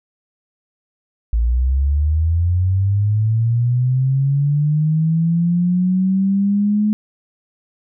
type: linear sweep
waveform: sine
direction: up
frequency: 55 to 213.1 Hz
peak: -13 dBFS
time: 1.33-6.93 s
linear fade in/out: 0 ms
effects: none